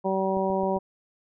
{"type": "harmonic tone", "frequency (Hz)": 191.4, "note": "G3", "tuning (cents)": -41, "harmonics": [1, 2, 3, 4, 5], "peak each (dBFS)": [-29, -28, -28, -31, -31], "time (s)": [0.04, 0.79], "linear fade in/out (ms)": 20}
{"type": "click train", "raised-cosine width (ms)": 3, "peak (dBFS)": -29, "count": 4, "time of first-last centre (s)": [0.37, 0.766], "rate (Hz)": 7.58}
{"effects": []}